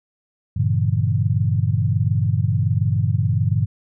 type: chord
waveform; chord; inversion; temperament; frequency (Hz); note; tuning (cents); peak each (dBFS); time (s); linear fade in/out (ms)
sine; E half-diminished seventh; first; equal with one note detuned; 98 / 116.54 / 143.56 / 164.81; G2 / Bb2 / D3 / E3; 0 / 0 / -39 / 0; -20 / -20 / -23 / -26; 0.56-3.66; 10
effects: none